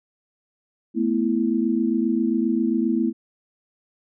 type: chord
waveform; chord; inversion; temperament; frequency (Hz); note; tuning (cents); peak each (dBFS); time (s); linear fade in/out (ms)
sine; A suspended second; none; just; 220 / 247.5 / 330; A3 / B3 / E4; 0 / +4 / +2; -23; 0.94-3.13; 50
effects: none